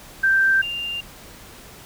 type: tone pair in turn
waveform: sine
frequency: 1568 / 2794 Hz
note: G6 / F7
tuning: 0 / 0 cents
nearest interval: minor seventh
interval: 1000 cents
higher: second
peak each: -14 / -25 dBFS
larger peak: first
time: 0.23-0.62 / 0.62-1.01 s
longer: neither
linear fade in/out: 10 ms
effects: pink hiss -43 dBFS RMS until 1.85 s